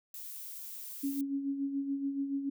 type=noise; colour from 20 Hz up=violet; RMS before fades=-44 dBFS; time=0.14-1.21 s; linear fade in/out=2 ms
type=tone with tremolo; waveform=sine; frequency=277.2 Hz; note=C#4; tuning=in tune; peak=-29 dBFS; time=1.03-2.5 s; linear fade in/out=10 ms; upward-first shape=sine; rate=7 Hz; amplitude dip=55%
effects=none